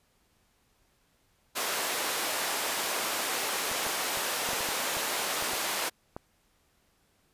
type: high-pass noise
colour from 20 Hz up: pink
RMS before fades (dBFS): -31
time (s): 1.55-5.9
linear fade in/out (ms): 20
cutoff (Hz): 510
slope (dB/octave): 12
type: clicks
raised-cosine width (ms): 1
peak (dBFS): -23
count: 11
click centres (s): 3.715 / 3.866 / 4.173 / 4.489 / 4.533 / 4.607 / 4.688 / 4.969 / 5.424 / 5.534 / 6.165
effects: pink hiss -69 dBFS RMS until 7.33 s + resampled to 32000 Hz